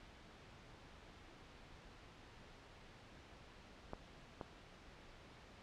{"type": "clicks", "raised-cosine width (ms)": 1, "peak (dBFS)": -30, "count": 2, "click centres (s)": [3.934, 4.412], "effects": ["pink hiss -59 dBFS RMS until 5.62 s", "low-pass 4000 Hz 12 dB/octave"]}